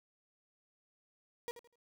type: tone with echo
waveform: 35% pulse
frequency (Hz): 475.8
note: A#4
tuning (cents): +35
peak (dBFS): -36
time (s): 1.48-1.51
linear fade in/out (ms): 0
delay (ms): 82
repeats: 3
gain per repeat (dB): -12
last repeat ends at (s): 1.756
effects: none